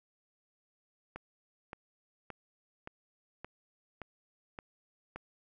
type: click train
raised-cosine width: 0.5 ms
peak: -27 dBFS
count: 8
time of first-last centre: 1.16-5.16 s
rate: 1.75 Hz
effects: none